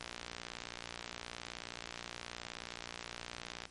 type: click train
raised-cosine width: 0.2 ms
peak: -24 dBFS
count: 216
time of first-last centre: 0.01-3.654 s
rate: 59 Hz
effects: pink hiss -60 dBFS RMS until 3.7 s + MP3 48 kbps